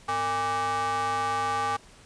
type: ring-modulated tone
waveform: square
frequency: 178 Hz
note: F3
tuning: 33 cents sharp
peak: -23 dBFS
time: 0.08-1.77 s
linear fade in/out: 10 ms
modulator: 992 Hz
effects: pink hiss -53 dBFS RMS until 2.05 s + resampled to 22050 Hz